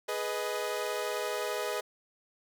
sawtooth chord, G# minor, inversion none, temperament equal with one note detuned, 418.7 / 493.9 / 622.3 Hz, G#4 / B4 / D#5, +14 / 0 / 0 cents, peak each -32 dBFS, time 0.08-1.81 s, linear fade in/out 10 ms, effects none

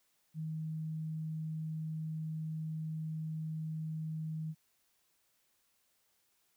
sine tone, 157.8 Hz, D#3, 25 cents sharp, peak -36 dBFS, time 0.34-4.55 s, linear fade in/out 50 ms, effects white hiss -75 dBFS RMS until 6.56 s

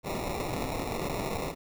white noise with sample-and-hold, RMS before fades -33 dBFS, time 0.03-1.55 s, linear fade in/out 50 ms, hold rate 1575 Hz, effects none

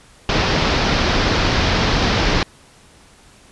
pink low-pass noise, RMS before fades -17 dBFS, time 0.29-2.43 s, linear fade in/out 2 ms, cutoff 5500 Hz, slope 48 dB/octave, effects pink hiss -48 dBFS RMS until 3.51 s + resampled to 24000 Hz

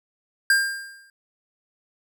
square tone with exponential decay, 1600 Hz, G6, 35 cents sharp, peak -14 dBFS, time 0.5-1.1 s, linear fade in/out 2 ms, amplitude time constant 130 ms, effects none

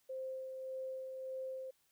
sine tone with tremolo, 523.3 Hz, C5, in tune, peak -39 dBFS, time 0.09-1.71 s, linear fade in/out 10 ms, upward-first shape sine, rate 1.7 Hz, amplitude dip 35%, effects white hiss -75 dBFS RMS until 1.91 s

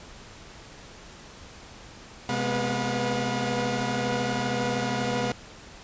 sawtooth tone cluster, 128.9 / 209.2 / 245.1 / 488.3 / 716 Hz, C3 / G#3 / B3 / B4 / F5, -26 / +13 / -13 / -20 / +43 cents, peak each -28 dBFS, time 2.29-5.32 s, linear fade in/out 2 ms, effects pink hiss -46 dBFS RMS until 5.83 s + resampled to 16000 Hz

